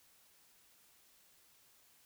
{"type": "silence", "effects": ["white hiss -67 dBFS RMS until 2.05 s"]}